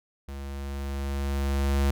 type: tone with level ramp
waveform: square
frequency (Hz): 69.3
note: C#2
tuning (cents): 0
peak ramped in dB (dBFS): -36 to -21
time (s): 0.28-1.91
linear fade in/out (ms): 5
effects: none